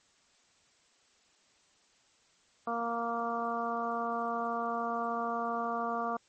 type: harmonic tone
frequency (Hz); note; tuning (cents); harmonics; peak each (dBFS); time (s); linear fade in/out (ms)
233.1; A#3; 0; 1 / 2 / 3 / 4 / 5 / 6; -39 / -39 / -35 / -41 / -35 / -44; 2.67-6.17; 5
effects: white hiss -67 dBFS RMS until 6.28 s + MP3 32 kbps